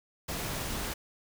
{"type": "noise", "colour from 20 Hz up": "pink", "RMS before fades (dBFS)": -35, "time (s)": [0.28, 0.94], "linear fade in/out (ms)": 10, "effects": []}